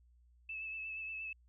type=tone with vibrato; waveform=sine; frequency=2616 Hz; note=E7; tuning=14 cents flat; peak=-40 dBFS; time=0.49-1.33 s; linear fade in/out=5 ms; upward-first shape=sine; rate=8.5 Hz; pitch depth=24 cents each way; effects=added 60 Hz sine -63 dBFS peak until 1.48 s